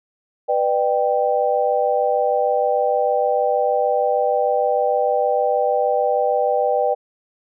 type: chord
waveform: sine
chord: G major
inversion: first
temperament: equal with one note detuned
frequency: 493.9 / 600.4 / 784 Hz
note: B4 / D5 / G5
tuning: 0 / +38 / 0 cents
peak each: -20 dBFS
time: 0.48-6.95 s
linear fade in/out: 20 ms
effects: none